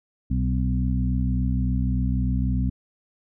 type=harmonic tone with a mistuned harmonic; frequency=63.6 Hz; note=C2; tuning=48 cents flat; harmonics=1 / 2 / 3 / 4; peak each=-23 / -26 / -28 / -29 dBFS; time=0.3-2.7 s; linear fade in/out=10 ms; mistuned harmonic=2; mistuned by=-46 cents; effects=none